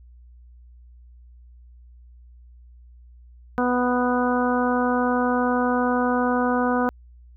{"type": "harmonic tone", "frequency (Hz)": 247.5, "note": "B3", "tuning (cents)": 4, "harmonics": [1, 2, 3, 4, 5, 6], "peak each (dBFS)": [-22, -25, -27, -28, -29, -30], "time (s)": [3.58, 6.89], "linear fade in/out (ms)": 0, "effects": ["added 60 Hz sine -45 dBFS peak until 7.36 s"]}